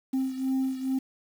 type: beating tone pair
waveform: sine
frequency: 263 / 265.3 Hz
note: C4 / C4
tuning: +9 / +24 cents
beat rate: 2.3 Hz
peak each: -25 / -29 dBFS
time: 0.13-0.99 s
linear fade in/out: 10 ms
effects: tanh soft clip ceiling -22 dBFS + 8-bit